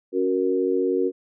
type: chord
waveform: sine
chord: F# major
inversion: second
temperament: equal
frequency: 277.2 / 370 / 466.2 Hz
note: C#4 / F#4 / A#4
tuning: 0 / 0 / 0 cents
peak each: -26 / -22 / -24 dBFS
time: 0.12-1.12 s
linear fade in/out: 50 ms
effects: none